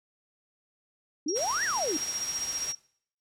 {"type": "exponential two-way sweep", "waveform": "sine", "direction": "up then down", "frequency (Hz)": [278.5, 1975.5, 278.5], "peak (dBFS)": -28, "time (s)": [1.26, 1.97], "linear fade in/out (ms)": 5, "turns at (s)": 1.64}
{"type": "tone with tremolo", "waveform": "sine", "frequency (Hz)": 5620, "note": "F8", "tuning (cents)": 10, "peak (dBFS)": -28, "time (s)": [1.28, 2.75], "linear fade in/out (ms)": 5, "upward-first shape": "sine", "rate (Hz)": 15, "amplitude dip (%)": 60}
{"type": "noise", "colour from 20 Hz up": "white", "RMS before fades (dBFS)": -37, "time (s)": [1.35, 2.73], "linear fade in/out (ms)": 20}
{"effects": ["noise-tail reverb RT60 0.6 s tail -20 dB re dry", "low-pass 9000 Hz 12 dB/octave"]}